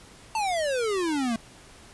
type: exponential sweep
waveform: square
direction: down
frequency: 908 to 220 Hz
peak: -25 dBFS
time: 0.35-1.36 s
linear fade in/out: 2 ms
effects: pink hiss -50 dBFS RMS until 1.93 s + resampled to 24000 Hz